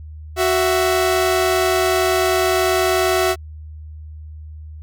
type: tone pair together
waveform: sawtooth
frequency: 371.5 / 662.7 Hz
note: F#4 / E5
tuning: +7 / +9 cents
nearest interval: minor seventh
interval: 1002 cents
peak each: -13 / -15 dBFS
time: 0.36-3.36 s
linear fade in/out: 50 ms
effects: added 77 Hz sine -32 dBFS peak until 4.82 s